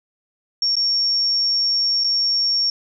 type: tone with dropouts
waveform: sine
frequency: 5510 Hz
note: F8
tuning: 24 cents flat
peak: -16 dBFS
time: 0.62-2.7 s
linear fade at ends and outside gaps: 2 ms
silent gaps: 0.755-0.766 / 2.038-2.043 s
effects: none